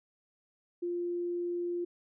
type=tone; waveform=sine; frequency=349.2 Hz; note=F4; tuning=in tune; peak=-31 dBFS; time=0.82-1.85 s; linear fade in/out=10 ms; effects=none